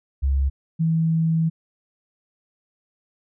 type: tone pair in turn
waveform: sine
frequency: 68.3 / 162.45 Hz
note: C#2 / E3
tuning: -25 / -25 cents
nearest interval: octave + minor third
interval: 1500 cents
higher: second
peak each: -17 dBFS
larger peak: neither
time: 0.22-0.5 / 0.79-1.5 s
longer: second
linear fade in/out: 20 ms
effects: none